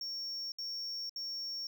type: tone bursts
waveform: triangle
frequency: 5500 Hz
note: F8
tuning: 27 cents flat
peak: -36 dBFS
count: 3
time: 0.01-1.67 s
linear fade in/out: 2 ms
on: 510 ms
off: 65 ms
effects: none